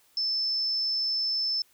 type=tone; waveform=sine; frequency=5274 Hz; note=E8; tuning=in tune; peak=-25 dBFS; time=0.17-1.62 s; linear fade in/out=2 ms; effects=white hiss -63 dBFS RMS until 1.73 s